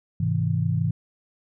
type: chord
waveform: sine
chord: Ab augmented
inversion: none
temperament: just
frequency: 103.83 / 129.78 / 162.23 Hz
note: Ab2 / C3 / E3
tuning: 0 / -14 / -27 cents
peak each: -25 / -26 / -24 dBFS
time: 0.2-0.91 s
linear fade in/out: 5 ms
effects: none